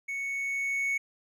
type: tone with level ramp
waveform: triangle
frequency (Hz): 2217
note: C#7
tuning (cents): 0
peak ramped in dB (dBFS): -30 to -24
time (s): 0.08-0.98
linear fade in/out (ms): 10
effects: none